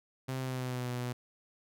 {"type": "tone with pitch glide", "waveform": "sawtooth", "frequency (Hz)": [130.81, 123.47], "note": ["C3", "B2"], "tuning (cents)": [0, 0], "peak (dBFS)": -30, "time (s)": [0.28, 1.13], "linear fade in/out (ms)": 10, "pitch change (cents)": -100, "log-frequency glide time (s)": [0.39, 0.9], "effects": []}